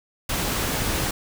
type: noise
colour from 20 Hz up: pink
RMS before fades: -25 dBFS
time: 0.29-1.11 s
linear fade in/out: 5 ms
effects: none